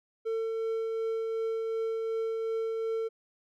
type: tone with tremolo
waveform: triangle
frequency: 450 Hz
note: A4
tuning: 39 cents sharp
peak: -26 dBFS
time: 0.25-3.09 s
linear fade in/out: 20 ms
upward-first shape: triangle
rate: 2.7 Hz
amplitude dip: 25%
effects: none